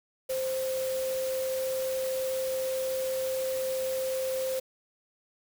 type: tone in noise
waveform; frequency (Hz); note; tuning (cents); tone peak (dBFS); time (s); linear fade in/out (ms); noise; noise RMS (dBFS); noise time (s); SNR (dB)
sine; 523.3; C5; 0; -28; 0.29-4.6; 10; white; -40; 0.29-4.6; +9
effects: none